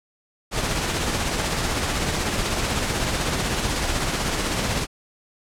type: noise with tremolo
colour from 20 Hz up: pink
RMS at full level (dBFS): -22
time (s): 0.51-4.87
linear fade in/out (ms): 50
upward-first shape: triangle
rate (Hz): 16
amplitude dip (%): 40
effects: low-pass 9000 Hz 12 dB/octave